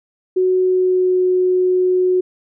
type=tone with pitch glide; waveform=sine; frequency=370 to 366.6 Hz; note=F#4 to F#4; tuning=0 to -16 cents; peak=-12 dBFS; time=0.36-2.21 s; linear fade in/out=10 ms; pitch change=-16 cents; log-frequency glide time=0.61-1.23 s; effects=none